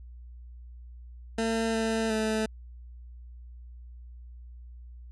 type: tone with pitch steps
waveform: 20% pulse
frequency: 225.8 / 223.7 / 218.5 Hz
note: A3 / A3 / A3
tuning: +45 / +29 / -12 cents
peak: -21 dBFS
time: 1.38-2.46 s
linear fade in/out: 5 ms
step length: 360 ms
effects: added 60 Hz sine -43 dBFS peak until 5.11 s + resampled to 24000 Hz